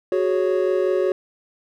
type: chord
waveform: triangle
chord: F# suspended second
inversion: none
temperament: equal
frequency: 370 / 415.3 / 554.4 Hz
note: F#4 / G#4 / C#5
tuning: 0 / 0 / 0 cents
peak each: -18 / -22 / -21 dBFS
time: 0.12-1.12 s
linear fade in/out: 2 ms
effects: none